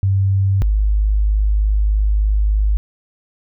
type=tone pair in turn; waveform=sine; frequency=97.2 / 51.67 Hz; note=G2 / G#1; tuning=-14 / -8 cents; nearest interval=major seventh; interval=1094 cents; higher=first; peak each=-12 dBFS; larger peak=neither; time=0.03-0.62 / 0.62-2.77 s; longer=second; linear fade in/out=0 ms; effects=none